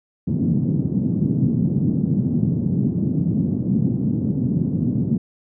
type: band-pass noise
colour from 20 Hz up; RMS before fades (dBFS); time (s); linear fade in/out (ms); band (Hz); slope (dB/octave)
white; -20; 0.27-5.18; 10; 120 to 230; 24
effects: none